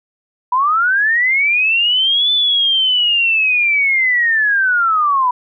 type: linear two-way sweep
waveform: sine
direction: up then down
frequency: 970 to 3520 to 970 Hz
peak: -11 dBFS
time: 0.52-5.31 s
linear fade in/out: 5 ms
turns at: 2.32 s
effects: none